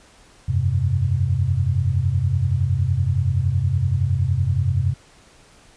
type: chord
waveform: sine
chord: F suspended second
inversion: none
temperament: equal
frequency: 87.31 / 98 / 130.81 Hz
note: F2 / G2 / C3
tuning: 0 / 0 / 0 cents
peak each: -22 / -21 / -21 dBFS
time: 0.48-4.94 s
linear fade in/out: 10 ms
effects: pink hiss -51 dBFS RMS until 5.76 s + resampled to 22050 Hz